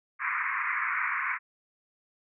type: band-pass noise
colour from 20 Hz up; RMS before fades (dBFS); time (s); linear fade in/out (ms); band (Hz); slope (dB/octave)
white; -30; 0.19-1.39; 50; 1000 to 2300; 96
effects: none

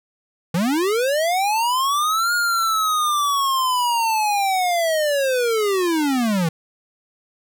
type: linear two-way sweep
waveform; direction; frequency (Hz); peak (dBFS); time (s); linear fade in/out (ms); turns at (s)
square; up then down; 156.1 to 1434 to 156.1; -18; 0.54-6.49; 5; 2.34
effects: none

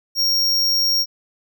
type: tone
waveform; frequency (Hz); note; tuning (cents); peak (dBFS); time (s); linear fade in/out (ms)
square; 5570; F8; -5; -16; 0.15-1.06; 50
effects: none

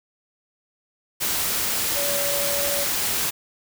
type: tone in noise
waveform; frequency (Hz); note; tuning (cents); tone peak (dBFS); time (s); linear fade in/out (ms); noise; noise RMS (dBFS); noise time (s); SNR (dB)
sine; 570; C#5; +48; -27; 1.95-2.85; 20; white; -24; 1.2-3.31; -6
effects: none

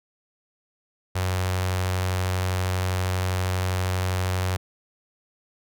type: tone with notch filter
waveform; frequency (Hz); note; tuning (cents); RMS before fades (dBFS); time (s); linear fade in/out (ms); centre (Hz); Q
sawtooth; 92.5; F#2; 0; -25; 1.15-4.57; 10; 240; 0.65
effects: none

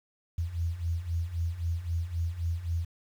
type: beating tone pair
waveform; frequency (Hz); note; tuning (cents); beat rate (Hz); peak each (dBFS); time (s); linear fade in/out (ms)
sine; 81.7 / 85.5; E2 / F2; -15 / -36; 3.8; -34 / -30; 0.38-2.85; 5
effects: 9-bit

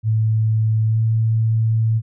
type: tone with pitch glide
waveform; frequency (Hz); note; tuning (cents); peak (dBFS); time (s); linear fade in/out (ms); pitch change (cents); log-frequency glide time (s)
sine; 110 to 111.86; A2 to A2; 0 to +29; -14; 0.03-2.02; 50; +29; 0.87-0.99
effects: none

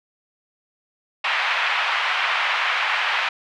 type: band-pass noise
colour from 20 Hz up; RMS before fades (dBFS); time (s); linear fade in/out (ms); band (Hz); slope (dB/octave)
white; -22; 1.24-3.29; 5; 790 to 2800; 24
effects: none

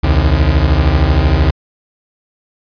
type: beating tone pair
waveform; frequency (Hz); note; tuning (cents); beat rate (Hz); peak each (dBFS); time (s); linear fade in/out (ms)
35% pulse; 65.4 / 78.4; C2 / D#2; 0 / +14; 13; -10; 0.03-1.51; 10
effects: resampled to 11025 Hz

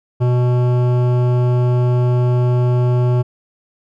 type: tone with hard clipping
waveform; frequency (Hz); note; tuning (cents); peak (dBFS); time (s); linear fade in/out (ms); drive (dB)
sine; 123.47; B2; 0; -14; 0.2-3.23; 20; 14
effects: none

